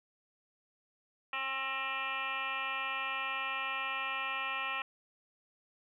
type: tone with frequency modulation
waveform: sine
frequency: 1864 Hz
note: A#6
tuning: 1 cent flat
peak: -33 dBFS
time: 1.33-4.82 s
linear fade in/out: 2 ms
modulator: 265 Hz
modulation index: 3.8
effects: 12-bit